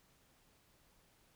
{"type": "silence", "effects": ["pink hiss -70 dBFS RMS until 1.35 s"]}